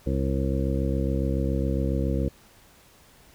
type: harmonic tone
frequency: 67.2 Hz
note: C2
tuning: 47 cents sharp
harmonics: 1 / 2 / 3 / 4 / 5 / 7 / 8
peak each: -26 / -29 / -31 / -32 / -33 / -34 / -35 dBFS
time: 0.06-2.29 s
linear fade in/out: 10 ms
effects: pink hiss -55 dBFS RMS until 3.34 s